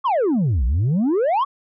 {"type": "exponential two-way sweep", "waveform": "sine", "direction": "down then up", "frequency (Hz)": [1165, 55.8, 1165], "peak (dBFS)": -13, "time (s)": [0.04, 1.45], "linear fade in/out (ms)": 20, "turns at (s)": 0.65, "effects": ["tanh soft clip ceiling -15 dBFS"]}